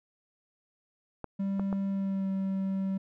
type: clicks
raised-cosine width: 1 ms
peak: -22 dBFS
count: 3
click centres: 1.243 / 1.596 / 1.728 s
type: tone with pitch glide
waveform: triangle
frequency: 196 to 192.63 Hz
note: G3 to G3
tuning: 0 to -30 cents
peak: -26 dBFS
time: 1.39-2.98 s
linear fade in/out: 10 ms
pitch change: -30 cents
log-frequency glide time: 1.9-2.3 s
effects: none